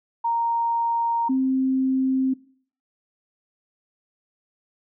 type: tone pair in turn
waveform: sine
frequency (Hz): 930 / 262.8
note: A#5 / C4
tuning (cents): -4 / +8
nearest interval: octave + minor seventh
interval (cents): 2188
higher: first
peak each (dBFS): -20 / -18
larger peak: second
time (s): 0.24-1.29 / 1.29-2.34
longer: neither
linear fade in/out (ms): 10
effects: noise-tail reverb RT60 0.5 s tail -20 dB re dry